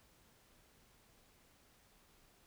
silence, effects pink hiss -68 dBFS RMS until 2.46 s

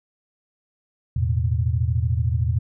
sine chord, E suspended fourth, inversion none, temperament equal, 82.41 / 110 / 123.47 Hz, E2 / A2 / B2, 0 / 0 / 0 cents, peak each -22 / -23 / -24 dBFS, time 1.16-2.59 s, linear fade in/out 5 ms, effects none

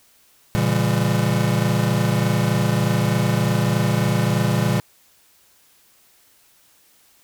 square chord, A# diminished seventh, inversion none, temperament just, 116.54 / 139.85 / 167.82 / 201.4 Hz, A#2 / C#3 / E3 / G3, 0 / +16 / +31 / +47 cents, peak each -22 / -24 / -24 / -24 dBFS, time 0.55-4.8 s, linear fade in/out 0 ms, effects white hiss -56 dBFS RMS until 7.23 s

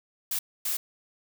blue noise bursts at uneven times, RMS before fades -29 dBFS, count 2, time 0.31-0.39 / 0.65-0.77 s, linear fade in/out 5 ms, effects none

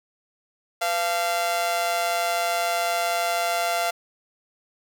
sawtooth tone with amplitude modulation, 688 Hz, F5, 26 cents flat, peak -15 dBFS, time 0.81-3.91 s, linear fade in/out 10 ms, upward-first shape sine, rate 187 Hz, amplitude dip 70%, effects none

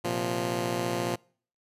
10% pulse chord, Bb suspended second, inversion none, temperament just, 116.54 / 131.11 / 174.81 Hz, Bb2 / C3 / F3, 0 / +4 / +2 cents, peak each -24 / -28 / -24 dBFS, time 0.04-1.16 s, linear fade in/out 10 ms, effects noise-tail reverb RT60 0.5 s tail -26 dB re dry + resampled to 32000 Hz

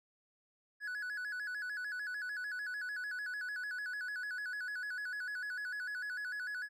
triangle tone with vibrato, 1581 Hz, G6, 14 cents sharp, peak -36 dBFS, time 0.8-6.69 s, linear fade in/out 50 ms, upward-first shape square, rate 6.7 Hz, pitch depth 110 cents each way, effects none

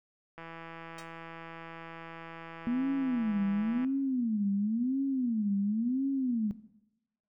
click train, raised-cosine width 0.5 ms, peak -30 dBFS, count 573, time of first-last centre 0.38-3.847 s, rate 165 Hz
5% pulse tone with exponential decay, 633 Hz, D#5, 30 cents sharp, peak -32 dBFS, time 0.98-1.1 s, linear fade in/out 5 ms, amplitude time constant 24 ms
sine tone with vibrato, 233.1 Hz, A#3, in tune, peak -27 dBFS, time 2.67-6.51 s, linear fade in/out 0 ms, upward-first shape sine, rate 0.95 Hz, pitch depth 280 cents each way
effects noise-tail reverb RT60 0.9 s tail -17 dB re dry

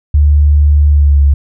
sine tone with pitch glide, 73.4 to 70.65 Hz, D2 to C#2, 0 to +34 cents, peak -4 dBFS, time 0.14-1.34 s, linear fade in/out 5 ms, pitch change -66 cents, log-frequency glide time 0.9-1.22 s, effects none

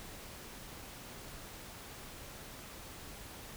silence, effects pink hiss -49 dBFS RMS until 3.56 s

